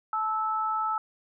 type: tone pair together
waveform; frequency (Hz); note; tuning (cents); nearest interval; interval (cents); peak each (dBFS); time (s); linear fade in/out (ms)
sine; 870 / 1309.6; A5 / E6; -20 / -12; perfect fifth; 708; -30 / -27; 0.13-0.98; 2
effects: none